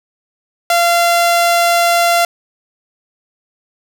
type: tone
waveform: sawtooth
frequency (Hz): 688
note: F5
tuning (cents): -26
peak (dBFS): -6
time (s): 0.7-2.25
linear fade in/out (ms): 2
effects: none